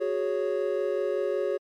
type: chord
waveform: triangle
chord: F# suspended second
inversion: none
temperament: equal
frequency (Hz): 370 / 415.3 / 554.4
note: F#4 / G#4 / C#5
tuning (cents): 0 / 0 / 0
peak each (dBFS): -28 / -27 / -27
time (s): 0-1.58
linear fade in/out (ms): 20
effects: MP3 64 kbps